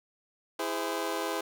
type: chord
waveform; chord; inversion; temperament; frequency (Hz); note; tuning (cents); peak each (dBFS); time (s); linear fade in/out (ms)
20% pulse; E augmented; none; just; 329.6 / 412 / 515; E4 / G#4 / B#4; 0 / -14 / -28; -30; 0.59-1.41; 5
effects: none